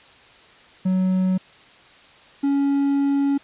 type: tone pair in turn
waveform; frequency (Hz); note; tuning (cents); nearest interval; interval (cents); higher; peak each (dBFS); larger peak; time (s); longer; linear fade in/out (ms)
triangle; 186.3 / 279.6; F#3 / C#4; +12 / +15; perfect fifth; 703; second; -15; neither; 0.85-1.38 / 2.43-3.38; second; 10
effects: white hiss -49 dBFS RMS until 3.43 s + resampled to 8000 Hz